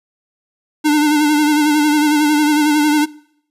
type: tone with vibrato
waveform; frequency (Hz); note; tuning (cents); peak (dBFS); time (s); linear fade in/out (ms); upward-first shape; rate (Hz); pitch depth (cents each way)
square; 299.4; D4; +33; -11; 0.84-3.06; 20; sine; 11; 41
effects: noise-tail reverb RT60 0.7 s tail -23 dB re dry + resampled to 32000 Hz